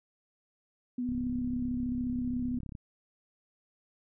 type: tone with vibrato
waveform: sine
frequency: 246.9 Hz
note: B3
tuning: in tune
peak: -30 dBFS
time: 0.98-2.59 s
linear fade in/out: 5 ms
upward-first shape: triangle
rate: 15 Hz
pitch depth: 32 cents each way
type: click train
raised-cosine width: 5 ms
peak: -29 dBFS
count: 57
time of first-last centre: 1.09-2.752 s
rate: 33.7 Hz
effects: none